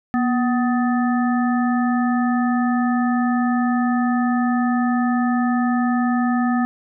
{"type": "harmonic tone with a mistuned harmonic", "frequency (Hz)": 251.1, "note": "B3", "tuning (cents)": 29, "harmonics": [1, 3, 5, 7], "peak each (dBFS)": [-17, -25, -28, -30], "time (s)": [0.14, 6.65], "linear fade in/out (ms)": 0, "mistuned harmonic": 1, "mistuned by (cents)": -70, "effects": []}